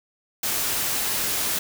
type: noise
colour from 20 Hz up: white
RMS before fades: -25 dBFS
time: 0.43-1.59 s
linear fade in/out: 5 ms
effects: none